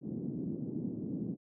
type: band-pass noise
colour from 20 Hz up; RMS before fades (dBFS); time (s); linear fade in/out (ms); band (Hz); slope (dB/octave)
pink; -38; 0.01-1.37; 50; 160 to 310; 24
effects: none